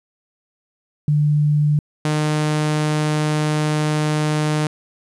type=tone pair in turn; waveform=sine / sawtooth; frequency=148.7 / 152.26 Hz; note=D3 / D#3; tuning=+22 / -37 cents; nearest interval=unison; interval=41 cents; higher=second; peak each=-13 dBFS; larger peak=neither; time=1.08-1.79 / 2.05-4.67 s; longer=second; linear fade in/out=2 ms; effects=resampled to 24000 Hz + 9-bit